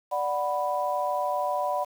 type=chord; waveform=sine; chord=B minor; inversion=first; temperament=equal; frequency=587.3 / 740 / 987.8 Hz; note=D5 / F#5 / B5; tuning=0 / 0 / 0 cents; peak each=-29 dBFS; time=0.11-1.85 s; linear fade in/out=20 ms; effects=8-bit